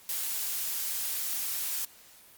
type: noise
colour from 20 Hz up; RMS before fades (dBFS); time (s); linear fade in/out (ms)
blue; -32; 0.09-1.85; 2
effects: white hiss -55 dBFS RMS until 2.37 s + Opus 48 kbps